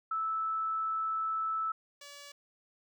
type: tone pair in turn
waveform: sine / 5% pulse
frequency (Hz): 1312 / 572.1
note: E6 / D5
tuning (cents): -9 / -45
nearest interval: octave + major second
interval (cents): 1436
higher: first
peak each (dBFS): -30 / -36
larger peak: first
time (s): 0.11-1.72 / 2.01-2.32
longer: first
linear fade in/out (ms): 5
effects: none